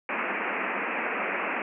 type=band-pass noise; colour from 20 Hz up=white; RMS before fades=-30 dBFS; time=0.09-1.62 s; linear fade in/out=2 ms; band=190 to 2600 Hz; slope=96 dB/octave; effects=none